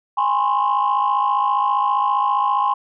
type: tone cluster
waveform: sine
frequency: 822 / 1026 / 1081 Hz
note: G#5 / C6 / C#6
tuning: -18 / -34 / -44 cents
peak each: -19 dBFS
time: 0.17-2.74 s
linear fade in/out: 10 ms
effects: tanh soft clip ceiling -10 dBFS